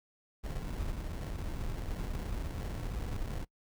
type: noise with sample-and-hold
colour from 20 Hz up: brown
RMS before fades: -37 dBFS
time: 0.43-3.45 s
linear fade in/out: 20 ms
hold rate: 1225 Hz
effects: noise-tail reverb RT60 0.1 s tail -23 dB re dry